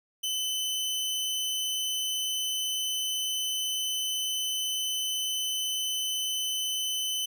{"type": "tone", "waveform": "sawtooth", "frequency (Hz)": 3034, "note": "F#7", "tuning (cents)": 43, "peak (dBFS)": -25, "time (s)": [0.23, 7.26], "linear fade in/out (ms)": 10, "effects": []}